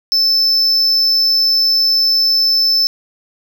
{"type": "tone", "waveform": "triangle", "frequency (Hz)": 5274, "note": "E8", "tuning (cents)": 0, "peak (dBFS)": -9, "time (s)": [0.12, 2.87], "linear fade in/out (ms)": 0, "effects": []}